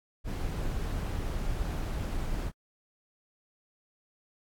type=noise; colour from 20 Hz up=brown; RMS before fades=-32 dBFS; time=0.24-2.52 s; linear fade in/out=50 ms; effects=AAC 64 kbps